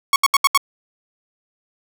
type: tone bursts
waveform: sawtooth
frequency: 1108.7 Hz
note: C#6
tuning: in tune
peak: -7 dBFS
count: 5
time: 0.13-0.576 s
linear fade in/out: 2 ms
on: 30 ms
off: 74 ms
effects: none